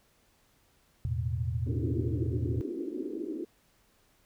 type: chord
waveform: sine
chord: E suspended fourth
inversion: none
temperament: just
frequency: 82.41 / 109.88 / 123.61 Hz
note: E2 / A2 / B2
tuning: 0 / -2 / +2 cents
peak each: -33 dBFS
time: 1.05-2.61 s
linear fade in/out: 0 ms
type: band-pass noise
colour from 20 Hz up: white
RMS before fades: -36 dBFS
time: 1.66-3.45 s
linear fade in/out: 10 ms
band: 260 to 380 Hz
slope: 48 dB/octave
effects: pink hiss -67 dBFS RMS until 4.25 s